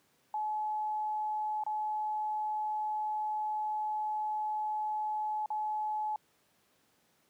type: tone with dropouts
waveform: sine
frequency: 854 Hz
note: G#5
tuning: 48 cents sharp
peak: -31 dBFS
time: 0.34-6.16 s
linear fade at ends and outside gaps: 2 ms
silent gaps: 1.637-1.664 / 5.46-5.503 s
effects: pink hiss -70 dBFS RMS until 7.29 s + high-pass 150 Hz 12 dB/octave